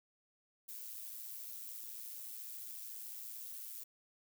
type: noise with amplitude modulation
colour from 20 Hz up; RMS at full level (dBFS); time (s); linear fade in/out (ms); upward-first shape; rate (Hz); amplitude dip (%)
violet; -45; 0.68-3.84; 10; sine; 114; 50
effects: none